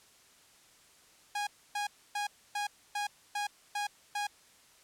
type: tone bursts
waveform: sawtooth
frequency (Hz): 823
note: G#5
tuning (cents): -16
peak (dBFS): -28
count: 8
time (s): 1.35-4.27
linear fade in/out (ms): 5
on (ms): 120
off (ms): 280
effects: white hiss -61 dBFS RMS until 4.83 s + low-pass 10000 Hz 12 dB/octave